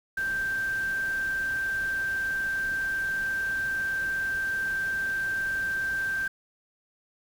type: tone in noise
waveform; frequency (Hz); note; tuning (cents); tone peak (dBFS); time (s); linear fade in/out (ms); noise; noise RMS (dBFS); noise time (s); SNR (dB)
sine; 1568; G6; 0; -26; 0.17-6.28; 5; pink; -44; 0.17-6.28; +15
effects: none